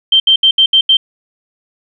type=tone bursts at uneven times; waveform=sine; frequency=3136 Hz; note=G7; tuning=in tune; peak=-5 dBFS; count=6; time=0.12-0.2 / 0.27-0.36 / 0.43-0.51 / 0.58-0.66 / 0.73-0.81 / 0.89-0.97 s; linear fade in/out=5 ms; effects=none